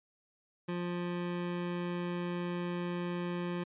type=tone; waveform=25% pulse; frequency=175.6 Hz; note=F3; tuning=10 cents sharp; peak=-30 dBFS; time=0.68-3.64 s; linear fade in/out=10 ms; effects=resampled to 8000 Hz